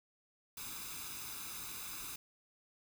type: noise with comb filter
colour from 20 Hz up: white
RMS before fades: -45 dBFS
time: 0.57-2.16 s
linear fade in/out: 5 ms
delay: 0.8 ms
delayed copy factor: +0.7
effects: none